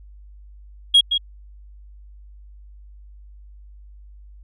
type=tone with echo; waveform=sine; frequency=3289 Hz; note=G#7; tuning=18 cents flat; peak=-6 dBFS; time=0.94-1.01 s; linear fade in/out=10 ms; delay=170 ms; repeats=1; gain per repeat=-10 dB; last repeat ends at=1.18 s; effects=tanh soft clip ceiling -8 dBFS + added 50 Hz sine -41 dBFS peak until 4.43 s